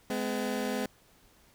20% pulse tone pair together, 210.6 / 254.1 Hz, G#3 / B3, +24 / +49 cents, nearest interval minor third, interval 325 cents, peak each -28 dBFS, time 0.1-0.86 s, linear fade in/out 2 ms, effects pink hiss -62 dBFS RMS until 1.54 s

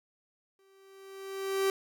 45% pulse tone with exponential growth, 388.2 Hz, G4, 17 cents flat, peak -24 dBFS, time 0.59-1.7 s, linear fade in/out 1 ms, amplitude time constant 240 ms, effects none

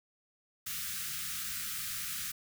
white band-stop noise, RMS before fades -38 dBFS, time 0.66-2.32 s, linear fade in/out 10 ms, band 220 to 1200 Hz, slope 96 dB/octave, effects none

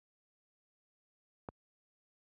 click, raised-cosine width 1 ms, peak -27 dBFS, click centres 1.488 s, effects high-pass 60 Hz 12 dB/octave

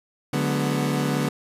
30% pulse chord, G# half-diminished seventh, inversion second, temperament equal with one note detuned, 146.83 / 185 / 211.2 / 246.9 Hz, D3 / F#3 / G#3 / B3, 0 / 0 / +29 / 0 cents, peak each -22 / -28 / -27 / -24 dBFS, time 0.33-1.29 s, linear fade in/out 5 ms, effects resampled to 32000 Hz

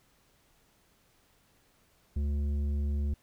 sine tone with tanh clipping, 72.1 Hz, D2, 31 cents flat, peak -29 dBFS, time 2.16-3.14 s, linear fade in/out 5 ms, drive 9 dB, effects pink hiss -67 dBFS RMS until 3.22 s

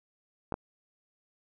clicks, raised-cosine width 1 ms, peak -18 dBFS, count 2, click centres 0.523 / 0.541 s, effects none

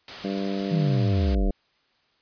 white noise, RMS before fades -36 dBFS, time 0.08-1.35 s, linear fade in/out 2 ms
harmonic tone, 98 Hz, G2, in tune, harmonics 2 / 3 / 4 / 5 / 6 / 7, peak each -28 / -32 / -34 / -36 / -38 / -39 dBFS, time 0.24-1.51 s, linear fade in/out 5 ms
sine linear sweep, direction down, 172.4 to 32.7 Hz, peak -20 dBFS, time 0.71-1.51 s, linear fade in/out 10 ms
effects white hiss -66 dBFS RMS until 2.21 s + resampled to 11025 Hz

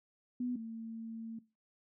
sine tone pair in turn, 246.9 / 225.9 Hz, B3 / A3, 0 / +46 cents, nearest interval major second, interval 154 cents, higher first, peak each -33 / -40 dBFS, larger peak first, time 0.4-0.56 / 0.56-1.39 s, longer second, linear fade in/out 5 ms, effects noise-tail reverb RT60 0.3 s tail -20 dB re dry

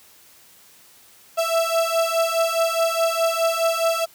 35% pulse beating tone pair, 659.3 / 664.1 Hz, E5 / E5, 0 / +13 cents, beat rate 4.8 Hz, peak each -20 dBFS, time 1.37-4.06 s, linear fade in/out 20 ms, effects white hiss -51 dBFS RMS until 4.14 s + high-pass 60 Hz 12 dB/octave

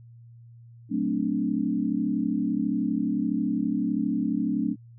sine chord, D dominant seventh, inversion first, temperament equal, 185 / 220 / 261.6 / 293.7 Hz, F#3 / A3 / C4 / D4, 0 / 0 / 0 / 0 cents, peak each -31 / -28 / -29 / -28 dBFS, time 0.89-4.76 s, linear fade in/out 50 ms, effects added 117 Hz sine -46 dBFS peak until 4.98 s

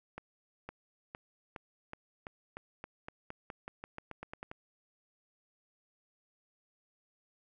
accelerating click train, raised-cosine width 0.5 ms, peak -27 dBFS, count 19, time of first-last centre 0.18-4.515 s, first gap 510 ms, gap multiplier 0.9, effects none

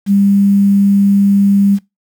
sine tone with quantisation, 199.4 Hz, G3, 30 cents sharp, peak -7 dBFS, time 0.06-1.79 s, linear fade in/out 50 ms, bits 6, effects noise-tail reverb RT60 0.2 s tail -21 dB re dry

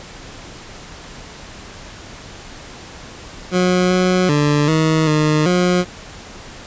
20% pulse tone with pitch steps, 181.4 / 183 / 147.1 / 158.4 / 152.9 / 179.4 Hz, F#3 / F#3 / D3 / D#3 / D#3 / F3, -34 / -19 / +3 / +31 / -30 / +47 cents, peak -8 dBFS, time 3.51-5.85 s, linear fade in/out 50 ms, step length 390 ms, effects pink hiss -36 dBFS RMS until 6.66 s + resampled to 16000 Hz

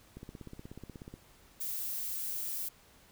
click train, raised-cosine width 3 ms, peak -32 dBFS, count 17, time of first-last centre 0.17-1.14 s, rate 16.5 Hz
violet noise, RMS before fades -37 dBFS, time 1.6-2.69 s, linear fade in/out 10 ms
effects pink hiss -61 dBFS RMS until 3.11 s

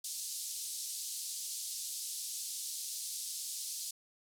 white band-pass noise, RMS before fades -41 dBFS, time 0.04-3.91 s, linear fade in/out 5 ms, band 4100 to 11000 Hz, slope 24 dB/octave, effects none

